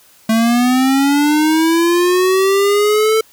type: linear sweep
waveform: square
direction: up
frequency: 220 to 444.2 Hz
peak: -11 dBFS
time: 0.29-3.21 s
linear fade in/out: 5 ms
effects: white hiss -48 dBFS RMS until 3.32 s